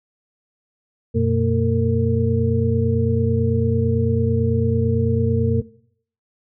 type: tone cluster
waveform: sine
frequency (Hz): 91.8 / 120.8 / 227.5 / 456.5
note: F#2 / B2 / A#3 / A#4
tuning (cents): -13 / -38 / -42 / -36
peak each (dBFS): -21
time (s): 1.14-5.62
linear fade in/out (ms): 20
effects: noise-tail reverb RT60 0.6 s tail -18 dB re dry